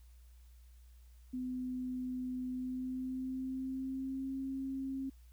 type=tone with pitch glide; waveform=sine; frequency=253.5 to 267.8 Hz; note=B3 to C4; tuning=+45 to +40 cents; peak=-36 dBFS; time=1.33-5.1 s; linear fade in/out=10 ms; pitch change=+95 cents; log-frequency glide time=2.5-4.35 s; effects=added 60 Hz sine -55 dBFS peak until 5.32 s + white hiss -72 dBFS RMS until 5.32 s